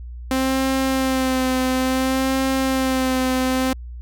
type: tone with vibrato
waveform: sawtooth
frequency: 261.6 Hz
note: C4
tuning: in tune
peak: -14 dBFS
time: 0.31-3.73 s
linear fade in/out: 2 ms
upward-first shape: sine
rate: 0.58 Hz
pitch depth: 27 cents each way
effects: added 60 Hz sine -31 dBFS peak until 4.01 s